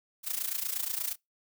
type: noise with amplitude modulation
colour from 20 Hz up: blue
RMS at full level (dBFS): -30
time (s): 0.23-1.16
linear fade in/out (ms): 50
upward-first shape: sine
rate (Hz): 28.4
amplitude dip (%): 80
effects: noise-tail reverb RT60 0.2 s tail -26 dB re dry